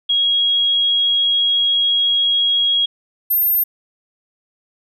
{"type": "tone pair in turn", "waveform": "sine", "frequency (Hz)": [3298, 13192], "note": ["G#7", "G#9"], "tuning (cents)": [-13, -13], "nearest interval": "2 octaves", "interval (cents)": 2400, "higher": "second", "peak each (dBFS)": -13, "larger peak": "neither", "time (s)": [[0.09, 2.86], [3.3, 3.64]], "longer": "first", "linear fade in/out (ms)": 10, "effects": []}